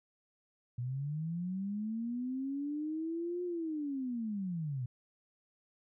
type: linear two-way sweep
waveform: sine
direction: up then down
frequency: 118.6 to 358.9 to 118.6 Hz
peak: -34 dBFS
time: 0.78-4.86 s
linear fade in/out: 5 ms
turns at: 3.44 s
effects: none